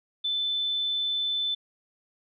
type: tone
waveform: sine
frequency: 3520 Hz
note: A7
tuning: in tune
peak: -25 dBFS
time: 0.24-1.55 s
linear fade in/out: 10 ms
effects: none